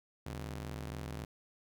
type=ring-modulated tone; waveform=sawtooth; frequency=106.8 Hz; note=G#2; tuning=49 cents sharp; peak=-33 dBFS; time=0.26-1.25 s; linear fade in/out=5 ms; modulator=31.5 Hz; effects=none